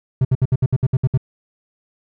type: tone bursts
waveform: triangle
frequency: 129.5 Hz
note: C3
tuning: 17 cents flat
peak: -10 dBFS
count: 10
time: 0.21-1.176 s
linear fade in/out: 5 ms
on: 39 ms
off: 64 ms
effects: none